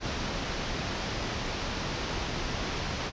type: low-pass noise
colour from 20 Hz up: pink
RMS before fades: -33 dBFS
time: 0-3.12 s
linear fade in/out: 50 ms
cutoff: 6100 Hz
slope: 48 dB/octave
effects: resampled to 16000 Hz